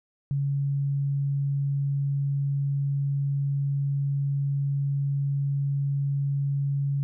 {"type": "tone", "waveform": "sine", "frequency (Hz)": 140, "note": "C#3", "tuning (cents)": 18, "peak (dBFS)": -23, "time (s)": [0.31, 7.03], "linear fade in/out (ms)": 0, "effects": []}